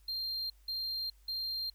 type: tone bursts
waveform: triangle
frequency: 4186 Hz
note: C8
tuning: in tune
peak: -33 dBFS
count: 3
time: 0.08-1.7 s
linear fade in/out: 5 ms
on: 420 ms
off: 180 ms
effects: added 50 Hz sine -59 dBFS peak until 1.74 s + white hiss -71 dBFS RMS until 1.74 s